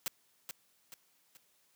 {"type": "noise with echo", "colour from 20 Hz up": "white", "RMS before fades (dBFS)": -35, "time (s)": [0.06, 0.08], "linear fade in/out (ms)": 0, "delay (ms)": 430, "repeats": 3, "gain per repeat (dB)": -7, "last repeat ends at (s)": 1.37, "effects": ["white hiss -71 dBFS RMS until 1.75 s", "high-pass 100 Hz 12 dB/octave"]}